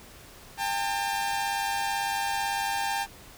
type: tone pair together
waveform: sawtooth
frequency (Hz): 800 / 898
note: G5 / A5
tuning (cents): +35 / +35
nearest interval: major second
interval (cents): 200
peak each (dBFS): -25 / -27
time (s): 0.57-3.07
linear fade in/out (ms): 50
effects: pink hiss -49 dBFS RMS until 3.37 s